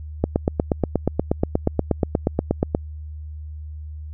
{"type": "click train", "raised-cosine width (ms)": 2, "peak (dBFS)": -4, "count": 22, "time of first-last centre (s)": [0.24, 2.749], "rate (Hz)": 8.37, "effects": ["added 76 Hz sine -31 dBFS peak until 4.13 s"]}